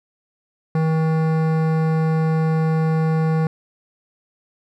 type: tone with hard clipping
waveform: sine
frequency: 159.5 Hz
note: D#3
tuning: 43 cents sharp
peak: -18 dBFS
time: 0.75-3.47 s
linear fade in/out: 2 ms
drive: 16 dB
effects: none